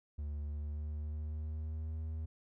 triangle tone with pitch glide, 73.42 to 79.15 Hz, D2 to D#2, 0 to +30 cents, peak -35 dBFS, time 0.18-2.26 s, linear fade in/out 10 ms, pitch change +130 cents, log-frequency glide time 0.41-1.97 s, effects none

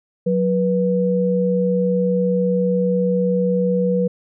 sine tone pair together, 182.8 / 488 Hz, F#3 / B4, -21 / -21 cents, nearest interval octave + perfect fourth, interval 1700 cents, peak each -18 dBFS, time 0.26-4.08 s, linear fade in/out 10 ms, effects none

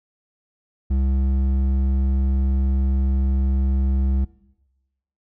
sine tone with hard clipping, 66.6 Hz, C2, 31 cents sharp, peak -19 dBFS, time 0.9-4.25 s, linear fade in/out 10 ms, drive 8 dB, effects noise-tail reverb RT60 1.0 s tail -20 dB re dry

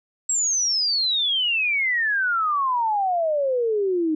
sine exponential sweep, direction down, 7750 to 304.5 Hz, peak -19 dBFS, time 0.29-4.15 s, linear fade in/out 5 ms, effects none

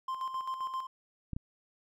triangle tone with tremolo, 1047 Hz, C6, 1 cent sharp, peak -30 dBFS, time 0.08-0.87 s, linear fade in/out 5 ms, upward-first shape square, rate 7.6 Hz, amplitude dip 55%
clicks, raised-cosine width 5 ms, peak -24 dBFS, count 2, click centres 1.333 / 1.365 s
effects none

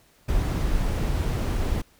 brown noise, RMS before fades -24 dBFS, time 0.28-1.82 s, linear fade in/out 10 ms, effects pink hiss -59 dBFS RMS until 1.99 s

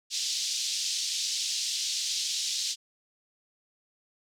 white band-pass noise, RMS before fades -31 dBFS, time 0.1-2.76 s, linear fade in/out 50 ms, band 3400 to 6300 Hz, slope 24 dB/octave, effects none

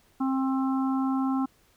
harmonic tone, 265.4 Hz, C4, 25 cents sharp, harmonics 1 / 3 / 4 / 5, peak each -24 / -34 / -36 / -38 dBFS, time 0.2-1.46 s, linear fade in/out 10 ms, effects pink hiss -63 dBFS RMS until 1.76 s

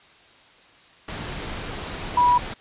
sine tone in noise, 978 Hz, B5, 17 cents flat, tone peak -14 dBFS, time 2.17-2.38 s, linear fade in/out 5 ms, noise pink, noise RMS -32 dBFS, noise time 1.08-2.54 s, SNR +15 dB, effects white hiss -52 dBFS RMS until 2.6 s + resampled to 8000 Hz

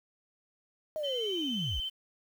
sine linear sweep, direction down, 635 to 41.2 Hz, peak -31 dBFS, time 0.96-1.8 s, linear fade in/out 0 ms
sine tone with vibrato, 3073 Hz, G7, 35 cents flat, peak -32 dBFS, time 1.03-1.9 s, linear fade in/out 20 ms, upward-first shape sine, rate 17 Hz, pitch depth 23 cents each way
effects tanh soft clip ceiling -25 dBFS + 9-bit

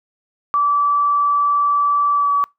sine tone with pitch glide, 1157 to 1143.1 Hz, D6 to D6, -26 to -47 cents, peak -13 dBFS, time 0.54-2.44 s, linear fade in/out 0 ms, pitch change -21 cents, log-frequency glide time 2.14-2.32 s, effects noise-tail reverb RT60 0.2 s tail -26 dB re dry

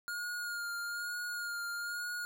square tone with vibrato, 1423 Hz, F6, 32 cents sharp, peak -37 dBFS, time 0.08-2.25 s, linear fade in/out 0 ms, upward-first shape sine, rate 1.1 Hz, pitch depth 26 cents each way, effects none

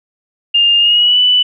sine tone with pitch glide, 2813 to 2980 Hz, F7 to F#7, +12 to +12 cents, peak -7 dBFS, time 0.54-1.43 s, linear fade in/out 10 ms, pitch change +100 cents, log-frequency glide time 0.78-1.19 s, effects none

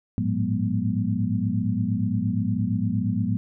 sine tone cluster, 104.1 / 112.7 / 180.1 / 206.5 / 242.1 Hz, G#2 / A2 / F#3 / G#3 / B3, +5 / +42 / -46 / -10 / -34 cents, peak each -28 dBFS, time 0.18-3.37 s, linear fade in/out 0 ms, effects none

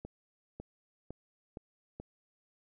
accelerating click train, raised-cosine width 2 ms, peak -29 dBFS, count 5, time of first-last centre 0.05-2 s, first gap 550 ms, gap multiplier 0.92, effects none

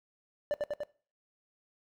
triangle tone with echo, 588 Hz, D5, 2 cents sharp, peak -25 dBFS, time 0.51-0.54 s, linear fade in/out 0 ms, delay 98 ms, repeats 3, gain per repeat -2 dB, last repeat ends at 0.834 s, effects noise-tail reverb RT60 0.4 s tail -19 dB re dry

